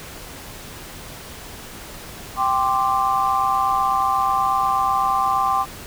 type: chord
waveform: sine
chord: G suspended fourth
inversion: none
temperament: equal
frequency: 784 / 1046.5 / 1174.7 Hz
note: G5 / C6 / D6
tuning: 0 / 0 / 0 cents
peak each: -21 dBFS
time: 2.36-5.66 s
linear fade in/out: 50 ms
effects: pink hiss -37 dBFS RMS until 5.86 s